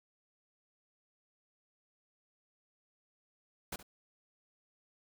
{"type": "noise with echo", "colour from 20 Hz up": "pink", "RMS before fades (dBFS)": -40, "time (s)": [3.72, 3.76], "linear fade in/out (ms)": 5, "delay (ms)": 69, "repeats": 1, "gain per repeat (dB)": -15, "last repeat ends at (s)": 3.829, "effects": []}